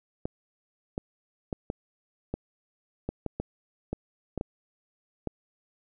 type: clicks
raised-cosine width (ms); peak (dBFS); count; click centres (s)
2; -17; 12; 0.255 / 0.979 / 1.528 / 1.701 / 2.34 / 3.09 / 3.263 / 3.4 / 3.93 / 4.377 / 4.411 / 5.273
effects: none